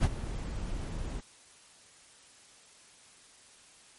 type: noise with ADSR envelope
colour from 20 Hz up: brown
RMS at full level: -21 dBFS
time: 0-1.21 s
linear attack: 40 ms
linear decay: 38 ms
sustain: -15 dB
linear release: 14 ms
effects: white hiss -57 dBFS RMS until 3.98 s + MP3 48 kbps